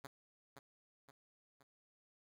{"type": "tone with echo", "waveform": "5% pulse", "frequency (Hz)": 138.59, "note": "C#3", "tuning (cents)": 0, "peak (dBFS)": -36, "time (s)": [0.04, 0.07], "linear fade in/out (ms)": 5, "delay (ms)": 520, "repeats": 3, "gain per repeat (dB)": -6, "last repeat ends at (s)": 1.63, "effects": []}